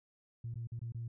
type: tone with dropouts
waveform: sine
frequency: 116.54 Hz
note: A#2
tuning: in tune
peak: -37 dBFS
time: 0.44-1.08 s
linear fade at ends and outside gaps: 5 ms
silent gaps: 0.542-0.556 / 0.672-0.719 / 0.793-0.815 / 0.922-0.946 s
effects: tanh soft clip ceiling -33 dBFS